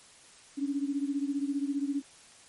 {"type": "beating tone pair", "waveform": "sine", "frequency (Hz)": [277.1, 292.1], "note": ["C#4", "D4"], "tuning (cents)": [-1, -9], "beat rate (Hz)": 15, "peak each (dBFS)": [-30, -33], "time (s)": [0.57, 2.02], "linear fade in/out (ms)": 20, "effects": ["white hiss -55 dBFS RMS until 2.48 s", "MP3 48 kbps"]}